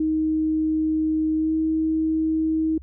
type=tone with pitch glide; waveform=sine; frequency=313.3 to 317.3 Hz; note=D#4 to D#4; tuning=+12 to +34 cents; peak=-19 dBFS; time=0-2.78 s; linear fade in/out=5 ms; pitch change=+22 cents; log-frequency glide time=1.36-1.53 s; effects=added 68 Hz sine -39 dBFS peak until 2.82 s